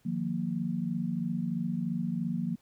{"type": "chord", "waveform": "sine", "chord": "Eb suspended second", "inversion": "none", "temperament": "equal with one note detuned", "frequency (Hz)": [155.56, 178.59, 233.1], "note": ["Eb3", "F3", "Bb3"], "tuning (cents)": [0, 39, 0], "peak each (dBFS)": [-36, -32, -33], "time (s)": [0.05, 2.56], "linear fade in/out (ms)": 10, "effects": ["pink hiss -68 dBFS RMS until 2.61 s"]}